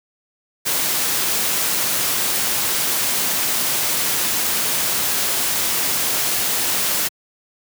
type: noise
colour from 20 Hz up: white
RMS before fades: -20 dBFS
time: 0.65-7.09 s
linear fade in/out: 20 ms
effects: high-pass 100 Hz 12 dB/octave